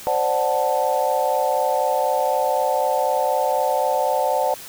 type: chord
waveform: sine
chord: D dominant seventh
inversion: third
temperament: equal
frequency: 523.3 / 587.3 / 740 / 880 Hz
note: C5 / D5 / F#5 / A5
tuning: 0 / 0 / 0 / 0 cents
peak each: -23 dBFS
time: 0.07-4.54 s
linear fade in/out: 0 ms
effects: white hiss -38 dBFS RMS until 4.68 s